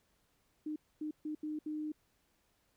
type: tone bursts at uneven times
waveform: sine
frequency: 305.3 Hz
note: D#4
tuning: 33 cents flat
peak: -36 dBFS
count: 5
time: 0.66-0.76 / 1.01-1.11 / 1.25-1.35 / 1.43-1.59 / 1.66-1.92 s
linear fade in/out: 5 ms
effects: pink hiss -75 dBFS RMS until 2.76 s